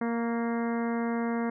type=harmonic tone with a mistuned harmonic; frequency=233.1 Hz; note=A#3; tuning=in tune; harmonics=1 / 2 / 3 / 4 / 5 / 6 / 7 / 8 / 9; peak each=-28 / -34 / -38 / -40 / -42 / -44 / -45 / -46 / -47 dBFS; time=0.01-1.5 s; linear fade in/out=5 ms; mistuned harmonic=5; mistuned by=-27 cents; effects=none